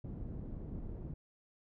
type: low-pass noise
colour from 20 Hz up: pink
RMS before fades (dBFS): -43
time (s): 0.04-1.14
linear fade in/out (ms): 5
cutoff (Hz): 270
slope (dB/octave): 12
effects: none